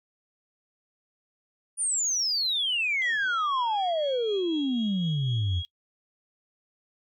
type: exponential sweep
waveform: sine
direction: down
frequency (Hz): 9580 to 82.41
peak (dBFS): -23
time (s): 1.77-5.63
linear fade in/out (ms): 50
type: tone with tremolo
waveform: sine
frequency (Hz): 3302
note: G#7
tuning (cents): -11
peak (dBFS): -33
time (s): 3.02-5.65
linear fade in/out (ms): 0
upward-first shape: sine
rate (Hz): 4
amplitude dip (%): 30
effects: noise-tail reverb RT60 0.1 s tail -23 dB re dry + tanh soft clip ceiling -19 dBFS